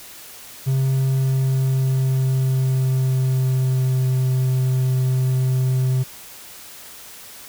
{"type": "tone with pitch glide", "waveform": "triangle", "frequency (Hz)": [133.1, 129.24], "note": ["C3", "C3"], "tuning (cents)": [30, -21], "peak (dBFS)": -14, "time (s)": [0.66, 6.04], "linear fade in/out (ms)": 20, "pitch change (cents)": -51, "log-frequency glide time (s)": [1.01, 4.13], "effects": ["white hiss -40 dBFS RMS until 7.48 s"]}